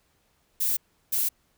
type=noise bursts at uneven times; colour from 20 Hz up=violet; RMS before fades=-25 dBFS; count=2; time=0.6-0.77 / 1.12-1.29 s; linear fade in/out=10 ms; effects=pink hiss -68 dBFS RMS until 1.57 s